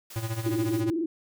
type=high-pass noise; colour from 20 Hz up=white; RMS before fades=-44 dBFS; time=0.1-0.81 s; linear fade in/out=5 ms; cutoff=170 Hz; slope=12 dB/octave
type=tone with tremolo; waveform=square; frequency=112.4 Hz; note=A2; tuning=37 cents sharp; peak=-27 dBFS; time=0.16-0.9 s; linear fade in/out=0 ms; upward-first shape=sine; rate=14 Hz; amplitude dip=75%
type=tone with vibrato; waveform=sine; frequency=329.6 Hz; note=E4; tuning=in tune; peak=-25 dBFS; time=0.46-1.06 s; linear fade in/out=5 ms; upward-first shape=square; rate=20 Hz; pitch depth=75 cents each way
effects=none